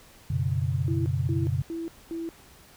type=chord; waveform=sine; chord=F# suspended fourth; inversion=none; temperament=equal with one note detuned; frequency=92.5 / 123.47 / 141.18 Hz; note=F#2 / B2 / C#3; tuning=0 / 0 / +32 cents; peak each=-28 dBFS; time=0.3-1.62 s; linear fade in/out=5 ms
type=tone bursts; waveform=sine; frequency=331.3 Hz; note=E4; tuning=9 cents sharp; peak=-30 dBFS; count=4; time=0.88-2.29 s; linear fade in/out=0 ms; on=180 ms; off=230 ms
effects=pink hiss -53 dBFS RMS until 2.76 s